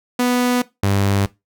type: tone pair in turn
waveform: sawtooth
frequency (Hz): 246.9 / 99.32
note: B3 / G2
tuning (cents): 0 / +23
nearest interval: octave + major third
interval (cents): 1577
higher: first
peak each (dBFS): -11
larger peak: neither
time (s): 0.19-0.62 / 0.83-1.26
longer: neither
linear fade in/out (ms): 5
effects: noise-tail reverb RT60 0.2 s tail -18 dB re dry